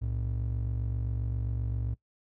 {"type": "ring-modulated tone", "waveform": "triangle", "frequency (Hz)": 87.8, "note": "F2", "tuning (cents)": 10, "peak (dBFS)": -24, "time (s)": [0.01, 1.95], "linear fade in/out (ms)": 20, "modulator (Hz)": 23.8, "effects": ["noise-tail reverb RT60 0.1 s tail -20 dB re dry"]}